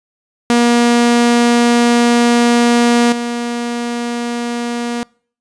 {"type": "tone with level steps", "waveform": "sawtooth", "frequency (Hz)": 238.1, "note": "A#3", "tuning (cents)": 37, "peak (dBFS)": [-5, -14], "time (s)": [0.5, 5.03], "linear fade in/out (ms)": 0, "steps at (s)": 3.12, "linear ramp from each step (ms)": 5, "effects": ["noise-tail reverb RT60 0.5 s tail -26 dB re dry", "resampled to 22050 Hz"]}